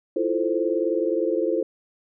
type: chord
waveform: sine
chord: F major seventh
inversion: third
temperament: equal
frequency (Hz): 329.6 / 349.2 / 440 / 523.3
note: E4 / F4 / A4 / C5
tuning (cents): 0 / 0 / 0 / 0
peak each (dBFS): -26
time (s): 0.16-1.63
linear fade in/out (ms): 5
effects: none